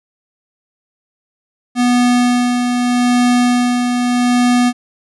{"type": "tone with tremolo", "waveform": "square", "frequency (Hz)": 245.2, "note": "B3", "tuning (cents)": -12, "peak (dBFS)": -10, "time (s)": [1.75, 4.73], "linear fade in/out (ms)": 50, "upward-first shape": "sine", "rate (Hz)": 0.81, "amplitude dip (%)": 40, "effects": ["resampled to 24000 Hz"]}